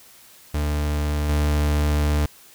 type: tone with level steps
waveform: 40% pulse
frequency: 74.2 Hz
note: D2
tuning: 18 cents sharp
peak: -20 / -17 dBFS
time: 0.54-2.26 s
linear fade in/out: 5 ms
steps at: 1.29 s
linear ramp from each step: 5 ms
effects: white hiss -49 dBFS RMS until 2.54 s